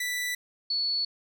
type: tone pair in turn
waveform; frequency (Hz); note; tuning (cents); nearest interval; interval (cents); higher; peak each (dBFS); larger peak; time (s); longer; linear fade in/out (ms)
sawtooth / sine; 1975 / 4423; B6 / C#8; 0 / -5; octave + major second; 1395; second; -25; neither; 0-0.35 / 0.7-1.05; neither; 5
effects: none